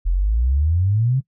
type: exponential sweep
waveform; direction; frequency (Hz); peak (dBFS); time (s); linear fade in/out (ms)
sine; up; 40.8 to 138.4; -15; 0.05-1.21; 20
effects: noise-tail reverb RT60 0.1 s tail -19 dB re dry